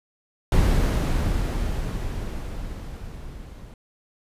brown noise with level ramp, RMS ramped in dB -17 to -41 dBFS, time 0.52-3.74 s, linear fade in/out 2 ms, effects resampled to 32000 Hz

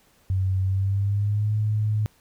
sine tone with pitch glide, 94.6 to 106.8 Hz, F#2 to G#2, +39 to +49 cents, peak -20 dBFS, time 0.3-2.06 s, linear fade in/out 0 ms, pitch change +210 cents, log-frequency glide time 0.63-1.54 s, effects pink hiss -60 dBFS RMS until 2.2 s

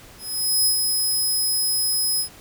15% pulse tone with ADSR envelope, 5100 Hz, D#8, 42 cents sharp, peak -10 dBFS, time 0.18-2.29 s, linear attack 480 ms, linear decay 92 ms, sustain -4 dB, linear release 95 ms, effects pink hiss -46 dBFS RMS until 2.4 s

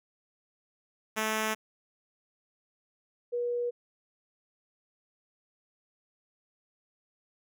5% pulse / sine tone pair in turn, 217.9 / 482.2 Hz, A3 / B4, -17 / -41 cents, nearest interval octave + major second, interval 1376 cents, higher second, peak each -17 / -28 dBFS, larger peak first, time 1.16-1.55 / 3.32-3.71 s, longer neither, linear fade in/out 20 ms, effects none

